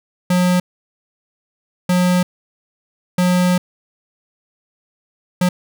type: tone bursts at uneven times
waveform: square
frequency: 180 Hz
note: F#3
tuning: 47 cents flat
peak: -13 dBFS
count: 4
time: 0.3-0.6 / 1.89-2.23 / 3.18-3.58 / 5.41-5.49 s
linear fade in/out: 5 ms
effects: none